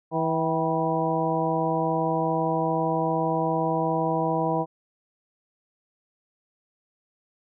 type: harmonic tone with a mistuned harmonic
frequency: 162.5 Hz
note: E3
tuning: 24 cents flat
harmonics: 1 / 2 / 3 / 4 / 5 / 6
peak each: -29 / -29 / -29 / -29 / -29 / -29 dBFS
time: 0.11-4.66 s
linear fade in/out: 50 ms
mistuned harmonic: 5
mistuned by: -64 cents
effects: none